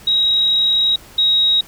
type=tone pair in turn; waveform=sine; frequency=3816 / 3800 Hz; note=A#7 / A#7; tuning=+40 / +33 cents; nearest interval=unison; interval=7 cents; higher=first; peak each=-12 / -11 dBFS; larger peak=second; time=0.07-0.96 / 1.18-1.61 s; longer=first; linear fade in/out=5 ms; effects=pink hiss -42 dBFS RMS until 1.67 s